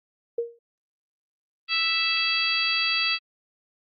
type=tone with exponential decay; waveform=sine; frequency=468.6 Hz; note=A#4; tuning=9 cents sharp; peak=-20 dBFS; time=0.38-0.59 s; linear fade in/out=5 ms; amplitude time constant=44 ms
type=harmonic tone; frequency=659.3 Hz; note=E5; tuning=in tune; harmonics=2 / 3 / 4 / 5 / 6 / 7; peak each=-33 / -33 / -25 / -29 / -33 / -27 dBFS; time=1.68-3.19 s; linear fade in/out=50 ms
effects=Opus 48 kbps